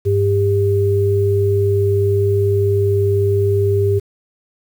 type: tone pair together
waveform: sine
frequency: 99.9 / 399.6 Hz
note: G2 / G4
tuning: +33 / +33 cents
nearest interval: 2 octaves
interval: 2400 cents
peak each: -15 dBFS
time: 0.05-4 s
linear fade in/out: 20 ms
effects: 7-bit